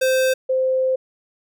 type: tone pair in turn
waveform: square / sine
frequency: 520 / 520 Hz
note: C5 / C5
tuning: -11 / -11 cents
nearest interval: unison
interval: 0 cents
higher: neither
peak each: -16 dBFS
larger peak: neither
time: 0.01-0.34 / 0.49-0.96 s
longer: second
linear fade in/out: 10 ms
effects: none